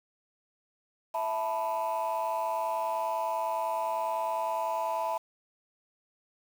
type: chord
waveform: sine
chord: E suspended fourth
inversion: none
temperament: just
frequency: 659.3 / 879 / 988.9 Hz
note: E5 / A5 / B5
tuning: 0 / -2 / +2 cents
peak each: -31 dBFS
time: 1.14-5.18 s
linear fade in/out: 10 ms
effects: tanh soft clip ceiling -24 dBFS + 8-bit